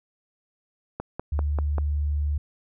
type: click train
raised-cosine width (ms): 1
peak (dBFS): -16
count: 5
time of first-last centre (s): 1-1.783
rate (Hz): 5.11
type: tone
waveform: sine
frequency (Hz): 73.42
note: D2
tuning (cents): 0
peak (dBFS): -22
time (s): 1.32-2.38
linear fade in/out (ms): 5
effects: none